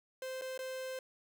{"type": "tone with dropouts", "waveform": "45% pulse", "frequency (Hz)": 520, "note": "C5", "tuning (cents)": -11, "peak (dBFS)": -39, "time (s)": [0.22, 0.99], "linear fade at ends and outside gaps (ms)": 2, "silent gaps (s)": [[0.413, 0.419], [0.577, 0.59]], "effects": []}